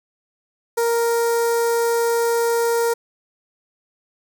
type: tone with notch filter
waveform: sawtooth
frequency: 466.2 Hz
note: A#4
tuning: in tune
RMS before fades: -19 dBFS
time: 0.77-2.94 s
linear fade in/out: 10 ms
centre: 2900 Hz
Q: 0.57
effects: none